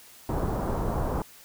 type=low-pass noise; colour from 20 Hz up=pink; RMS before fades=-28 dBFS; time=0.29-1.22 s; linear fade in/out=2 ms; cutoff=1100 Hz; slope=24 dB/octave; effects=white hiss -51 dBFS RMS until 1.44 s